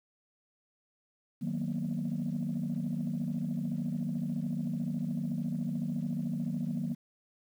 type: chord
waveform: sine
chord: B major seventh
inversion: first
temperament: equal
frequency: 155.56 / 185 / 233.1 / 246.9 Hz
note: D#3 / F#3 / A#3 / B3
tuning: 0 / 0 / 0 / 0 cents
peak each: -35 / -35 / -34 / -39 dBFS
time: 1.41-6.95 s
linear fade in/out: 20 ms
effects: tanh soft clip ceiling -25 dBFS + 10-bit